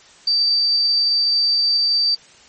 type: tone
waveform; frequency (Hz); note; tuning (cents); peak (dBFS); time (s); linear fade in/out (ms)
sine; 4650; D8; -18; -14; 0.27-2.15; 5
effects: white hiss -47 dBFS RMS until 2.48 s + MP3 32 kbps